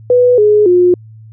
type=tone with pitch steps; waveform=sine; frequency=493.9 / 420.1 / 357.4 Hz; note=B4 / G#4 / F4; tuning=0 / +20 / +40 cents; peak=-5 dBFS; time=0.1-0.94 s; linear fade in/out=2 ms; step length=280 ms; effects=added 110 Hz sine -33 dBFS peak until 1.32 s